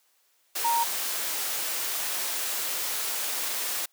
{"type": "tone in noise", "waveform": "sine", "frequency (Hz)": 932.3, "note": "A#5", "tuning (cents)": 0, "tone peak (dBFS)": -22, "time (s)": [0.64, 0.84], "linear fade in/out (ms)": 10, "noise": "white", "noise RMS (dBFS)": -30, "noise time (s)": [0.55, 3.86], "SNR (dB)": 5, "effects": ["white hiss -67 dBFS RMS until 3.92 s", "high-pass 400 Hz 12 dB/octave"]}